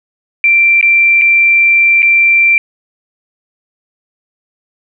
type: tone with dropouts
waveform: sine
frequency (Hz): 2355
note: D7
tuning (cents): +4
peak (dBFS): -5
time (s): 0.44-2.58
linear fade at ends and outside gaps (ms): 1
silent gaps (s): 0.812-0.827 / 1.214-1.218 / 2.021-2.028
effects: none